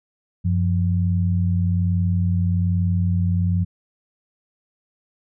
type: tone pair together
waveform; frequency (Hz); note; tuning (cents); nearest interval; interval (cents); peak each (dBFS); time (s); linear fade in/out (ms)
sine; 93.4 / 174.59; F#2 / F3; +17 / 0; major seventh; 1083; -18 / -22; 0.44-3.65; 20
effects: none